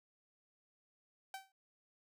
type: tone with exponential decay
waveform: sawtooth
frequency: 772 Hz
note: G5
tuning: 27 cents flat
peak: -37 dBFS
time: 1.34-1.52 s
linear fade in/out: 2 ms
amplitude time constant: 38 ms
effects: none